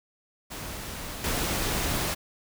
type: noise with level steps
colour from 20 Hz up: pink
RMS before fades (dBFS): -37 / -28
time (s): 0.5-2.15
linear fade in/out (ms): 20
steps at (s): 1.24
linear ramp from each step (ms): 2
effects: none

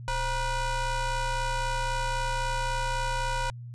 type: ring-modulated tone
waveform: 35% pulse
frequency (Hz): 493.9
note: B4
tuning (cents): 0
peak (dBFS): -22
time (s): 0.08-3.5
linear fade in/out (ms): 0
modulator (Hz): 462
effects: added 120 Hz sine -38 dBFS peak until 3.74 s + resampled to 22050 Hz

